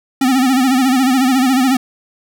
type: tone with vibrato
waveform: square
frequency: 260 Hz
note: C4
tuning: 11 cents flat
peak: -11 dBFS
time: 0.21-1.77 s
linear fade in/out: 5 ms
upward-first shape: sine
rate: 14 Hz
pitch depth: 87 cents each way
effects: none